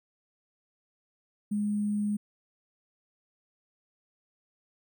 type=tone with sample-and-hold; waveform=sine; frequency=207.7 Hz; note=G#3; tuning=in tune; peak=-26 dBFS; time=1.51-2.17 s; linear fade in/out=10 ms; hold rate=8820 Hz; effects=none